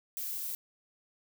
violet noise, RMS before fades -37 dBFS, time 0.17-0.55 s, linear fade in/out 0 ms, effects none

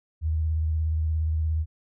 sine tone with vibrato, 79 Hz, D#2, 27 cents sharp, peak -22 dBFS, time 0.21-1.66 s, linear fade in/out 50 ms, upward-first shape sine, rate 17 Hz, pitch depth 39 cents each way, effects none

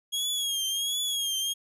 sawtooth tone with vibrato, 3286 Hz, G#7, 19 cents flat, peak -24 dBFS, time 0.12-1.54 s, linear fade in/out 20 ms, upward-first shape triangle, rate 1.4 Hz, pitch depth 84 cents each way, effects resampled to 32000 Hz

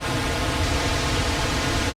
pink noise with comb filter, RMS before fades -22 dBFS, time 0-1.93 s, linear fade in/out 50 ms, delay 5.2 ms, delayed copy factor -0.9, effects low-pass 6000 Hz 12 dB/octave + Opus 48 kbps

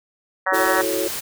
harmonic tone, 188.5 Hz, F#3, 32 cents sharp, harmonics 3 / 4 / 5 / 6 / 7 / 8 / 9 / 10, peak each -26 / -26 / -26 / -26 / -26 / -26 / -26 / -26 dBFS, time 0.46-0.82 s, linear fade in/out 10 ms
sine chord, F# minor seventh, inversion third, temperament equal, 329.6 / 370 / 440 / 554.4 Hz, E4 / F#4 / A4 / C#5, 0 / 0 / 0 / 0 cents, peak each -27 / -26 / -27 / -26 dBFS, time 0.52-1.08 s, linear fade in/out 5 ms
white noise, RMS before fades -28 dBFS, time 0.53-1.21 s, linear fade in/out 20 ms
effects none

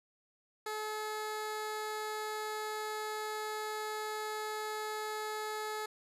15% pulse tone, 428.9 Hz, A4, 44 cents flat, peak -30 dBFS, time 0.66-5.86 s, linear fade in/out 5 ms, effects resampled to 32000 Hz

